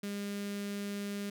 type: tone with notch filter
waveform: sawtooth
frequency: 202.4 Hz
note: G#3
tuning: 44 cents flat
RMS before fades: -38 dBFS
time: 0.03-1.3 s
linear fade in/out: 5 ms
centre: 880 Hz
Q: 0.84
effects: none